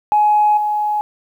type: tone with level steps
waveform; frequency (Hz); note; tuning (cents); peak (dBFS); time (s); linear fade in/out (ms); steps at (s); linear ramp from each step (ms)
sine; 841; G#5; +22; -9 / -15; 0.12-1.01; 0; 0.57; 5
effects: tanh soft clip ceiling -5 dBFS + 8-bit